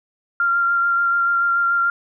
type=tone with vibrato; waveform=sine; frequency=1386 Hz; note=F6; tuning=14 cents flat; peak=-15 dBFS; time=0.4-1.9 s; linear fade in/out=2 ms; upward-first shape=sine; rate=6.9 Hz; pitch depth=14 cents each way; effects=none